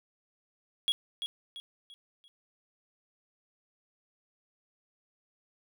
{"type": "tone with echo", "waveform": "triangle", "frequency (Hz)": 3322, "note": "G#7", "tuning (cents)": 0, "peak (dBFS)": -23, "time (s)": [0.88, 0.92], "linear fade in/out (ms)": 0, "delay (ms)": 340, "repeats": 4, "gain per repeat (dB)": -8, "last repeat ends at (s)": 2.28, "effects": []}